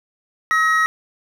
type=tone pair together; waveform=triangle; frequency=1283.1 / 1892 Hz; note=E6 / A#6; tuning=-47 / +25 cents; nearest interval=perfect fifth; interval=672 cents; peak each=-15 dBFS; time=0.51-0.86 s; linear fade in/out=0 ms; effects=none